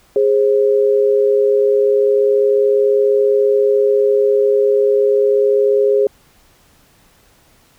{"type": "tone pair together", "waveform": "sine", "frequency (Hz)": [412.7, 533], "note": ["G#4", "C5"], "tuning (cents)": [-11, 32], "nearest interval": "major third", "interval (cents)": 443, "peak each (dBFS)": [-11, -16], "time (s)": [0.16, 6.07], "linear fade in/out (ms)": 2, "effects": ["pink hiss -52 dBFS RMS until 7.78 s"]}